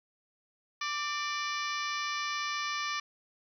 harmonic tone with a mistuned harmonic, 587.3 Hz, D5, in tune, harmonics 2 / 3 / 4 / 5 / 6 / 7 / 8 / 9 / 10, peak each -35 / -39 / -38 / -44 / -44 / -45 / -46 / -44 / -46 dBFS, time 0.81-3 s, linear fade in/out 5 ms, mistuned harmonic 3, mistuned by +33 cents, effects 11-bit

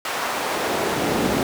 brown noise with high-pass filter sweep, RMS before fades -23 dBFS, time 0.05-1.43 s, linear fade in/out 2 ms, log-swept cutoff 960 to 220 Hz, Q 0.94, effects none

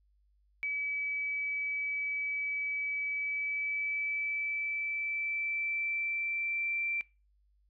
sine tone with pitch glide, 2289 to 2349 Hz, D7 to D7, -45 to 0 cents, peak -31 dBFS, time 0.63-7.01 s, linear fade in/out 0 ms, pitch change +45 cents, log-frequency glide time 3.07-6.86 s, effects noise-tail reverb RT60 0.3 s tail -22 dB re dry + added 50 Hz sine -66 dBFS peak until 7.69 s

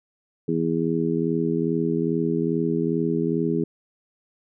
harmonic tone, 82.41 Hz, E2, in tune, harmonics 2 / 3 / 4 / 5, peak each -26 / -26 / -26 / -26 dBFS, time 0.48-3.64 s, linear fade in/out 5 ms, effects none

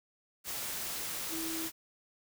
sine tone in noise, 324.8 Hz, E4, 26 cents flat, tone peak -38 dBFS, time 1.29-1.7 s, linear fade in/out 50 ms, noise white, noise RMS -38 dBFS, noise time 0.44-1.72 s, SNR -3 dB, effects none

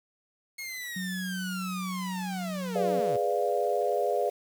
sawtooth linear sweep, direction down, 2175 to 106.1 Hz, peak -32 dBFS, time 0.58-3.17 s, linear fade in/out 10 ms
sine tone, 185 Hz, F#3, in tune, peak -32 dBFS, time 0.96-3 s, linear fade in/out 5 ms
sine chord, G# diminished seventh, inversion none, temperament equal, 415.3 / 493.9 / 587.3 / 698.5 Hz, G#4 / B4 / D5 / F5, 0 / 0 / 0 / 0 cents, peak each -30 dBFS, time 2.75-4.3 s, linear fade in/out 10 ms
effects 8-bit

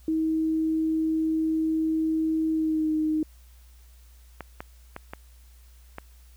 sine tone with pitch glide, 318.3 to 310.7 Hz, D#4 to D#4, +39 to -2 cents, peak -22 dBFS, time 0.08-3.23 s, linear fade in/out 2 ms, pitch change -41 cents, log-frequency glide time 2.51-2.92 s
clicks, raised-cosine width 0.5 ms, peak -20 dBFS, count 5, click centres 4.407 / 4.605 / 4.964 / 5.135 / 5.984 s
effects added 60 Hz sine -49 dBFS peak until 6.36 s + white hiss -61 dBFS RMS until 6.36 s

